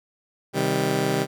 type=chord; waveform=15% pulse; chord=C minor; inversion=none; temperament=just; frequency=130.81 / 156.98 / 196.22 Hz; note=C3 / Eb3 / G3; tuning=0 / +16 / +2 cents; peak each=-20 dBFS; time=0.53-1.27 s; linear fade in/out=50 ms; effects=none